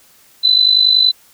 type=tone with amplitude modulation; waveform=sine; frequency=4012 Hz; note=B7; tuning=26 cents sharp; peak=-5 dBFS; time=0.43-1.12 s; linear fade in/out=20 ms; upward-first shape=sine; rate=50.6 Hz; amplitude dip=70%; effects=white hiss -49 dBFS RMS until 1.33 s